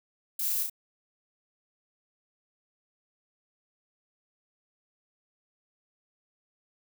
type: noise with echo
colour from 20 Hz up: violet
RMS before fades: -31 dBFS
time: 0.39-0.63 s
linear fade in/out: 5 ms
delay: 34 ms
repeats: 2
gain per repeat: -3 dB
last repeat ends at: 0.698 s
effects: none